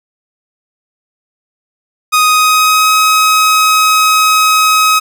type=tone with pitch glide; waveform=sawtooth; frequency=1248 to 1269.8 Hz; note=D#6 to D#6; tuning=+5 to +35 cents; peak=-3 dBFS; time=2.12-5 s; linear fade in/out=20 ms; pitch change=+30 cents; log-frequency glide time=2.25-2.92 s; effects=none